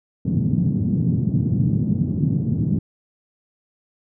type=band-pass noise; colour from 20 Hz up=white; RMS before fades=-20 dBFS; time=0.25-2.79 s; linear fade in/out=5 ms; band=110 to 200 Hz; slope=24 dB/octave; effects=none